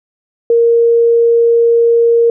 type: tone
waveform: sine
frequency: 466.2 Hz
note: A#4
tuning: in tune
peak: -6 dBFS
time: 0.5-2.3 s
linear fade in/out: 2 ms
effects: none